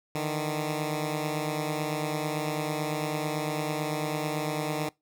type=beating tone pair; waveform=10% pulse; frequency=151.3 / 160.3 Hz; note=D#3 / E3; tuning=-48 / -48 cents; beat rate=9 Hz; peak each=-21 / -27 dBFS; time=0.15-4.89 s; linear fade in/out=2 ms; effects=noise-tail reverb RT60 0.2 s tail -23 dB re dry